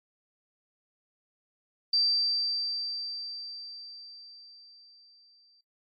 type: tone with exponential decay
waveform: sine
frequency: 4678 Hz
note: D8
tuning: 8 cents flat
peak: -21 dBFS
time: 1.93-5.61 s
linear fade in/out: 5 ms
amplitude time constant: 800 ms
effects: noise-tail reverb RT60 0.2 s tail -25 dB re dry + MP3 32 kbps